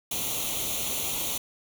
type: noise with comb filter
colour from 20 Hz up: white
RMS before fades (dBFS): -30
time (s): 0.11-1.38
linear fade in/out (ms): 5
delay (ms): 0.3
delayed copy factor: +0.8
effects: none